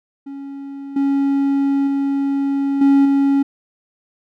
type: tone with level steps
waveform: triangle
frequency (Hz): 277.2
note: C#4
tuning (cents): 0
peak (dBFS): -26 / -12 / -14 / -7 / -10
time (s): 0.26-3.43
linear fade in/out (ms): 10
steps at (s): 0.96 / 1.87 / 2.81 / 3.05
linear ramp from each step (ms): 5
effects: none